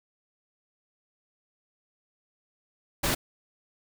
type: noise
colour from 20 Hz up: pink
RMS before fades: -26 dBFS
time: 3.03-3.15 s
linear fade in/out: 10 ms
effects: none